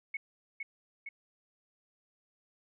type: tone with echo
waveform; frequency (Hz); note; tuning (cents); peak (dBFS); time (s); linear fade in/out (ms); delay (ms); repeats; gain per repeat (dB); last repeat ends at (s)
sine; 2201; C#7; -13; -33; 0.14-0.17; 5; 460; 2; -3; 1.09
effects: none